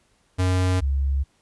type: tone pair in turn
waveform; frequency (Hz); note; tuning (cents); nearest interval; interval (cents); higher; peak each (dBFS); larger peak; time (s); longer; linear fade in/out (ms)
square / sine; 92 / 68.54; F#2 / C#2; -9 / -19; perfect fourth; 510; first; -19; neither; 0.38-0.81 / 0.81-1.24; neither; 20
effects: pink hiss -64 dBFS RMS until 1.41 s + resampled to 24000 Hz